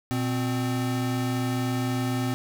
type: tone pair together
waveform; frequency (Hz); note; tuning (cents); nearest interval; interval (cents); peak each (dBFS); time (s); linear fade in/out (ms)
square; 121.2 / 257.9; B2 / C4; -32 / -25; octave + minor second; 1307; -28; 0.11-2.34; 0
effects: 9-bit